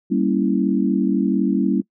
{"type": "chord", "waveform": "sine", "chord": "G diminished seventh", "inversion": "none", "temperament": "equal", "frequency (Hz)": [196, 233.1, 277.2, 329.6], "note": ["G3", "Bb3", "Db4", "Fb4"], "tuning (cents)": [0, 0, 0, 0], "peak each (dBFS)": [-20, -22, -21, -23], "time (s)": [0.1, 1.82], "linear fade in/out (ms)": 20, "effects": ["noise-tail reverb RT60 0.1 s tail -23 dB re dry"]}